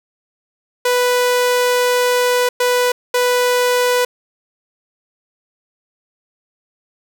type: tone bursts at uneven times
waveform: sawtooth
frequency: 493.9 Hz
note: B4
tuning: in tune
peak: -9 dBFS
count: 3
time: 0.85-2.49 / 2.6-2.92 / 3.14-4.05 s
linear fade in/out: 5 ms
effects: none